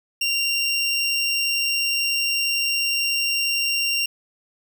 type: tone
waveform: 25% pulse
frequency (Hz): 2771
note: F7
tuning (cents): -14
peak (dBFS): -16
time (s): 0.21-4.06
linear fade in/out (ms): 5
effects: none